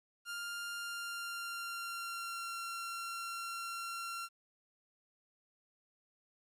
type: tone with pitch glide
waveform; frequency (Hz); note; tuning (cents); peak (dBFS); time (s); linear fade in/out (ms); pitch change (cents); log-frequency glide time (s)
sawtooth; 1400 to 1368.8; F6 to F6; +4 to -35; -36; 0.25-4.29; 50; -39; 0.77-2.58
effects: resampled to 32000 Hz + 12-bit